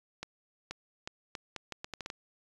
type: accelerating click train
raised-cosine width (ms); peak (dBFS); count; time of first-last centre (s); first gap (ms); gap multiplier
0.2; -21; 11; 0.23-2.101; 480; 0.76
effects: resampled to 24000 Hz